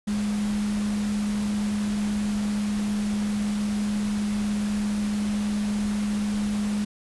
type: tone in noise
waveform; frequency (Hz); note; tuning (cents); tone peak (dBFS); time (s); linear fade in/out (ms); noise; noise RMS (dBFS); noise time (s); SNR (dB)
sine; 207.7; G#3; 0; -23; 0.07-6.85; 10; pink; -37; 0.07-6.85; +11
effects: resampled to 24000 Hz